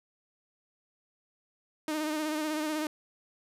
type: tone with vibrato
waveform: sawtooth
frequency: 307.3 Hz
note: D#4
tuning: 21 cents flat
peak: -26 dBFS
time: 1.88-2.87 s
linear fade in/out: 2 ms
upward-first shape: sine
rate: 16 Hz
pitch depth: 40 cents each way
effects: resampled to 32000 Hz